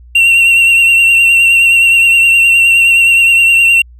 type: tone with vibrato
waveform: triangle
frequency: 2737 Hz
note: F7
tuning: 36 cents flat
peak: -3 dBFS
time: 0.15-3.82 s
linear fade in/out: 5 ms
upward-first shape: triangle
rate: 9.6 Hz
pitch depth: 34 cents each way
effects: added 60 Hz sine -34 dBFS peak until 3.99 s